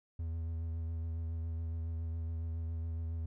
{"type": "tone with vibrato", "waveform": "triangle", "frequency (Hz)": 82, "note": "E2", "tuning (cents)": -9, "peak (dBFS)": -33, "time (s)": [0.19, 3.26], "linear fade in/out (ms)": 5, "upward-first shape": "triangle", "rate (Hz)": 7.2, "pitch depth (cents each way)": 28, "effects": []}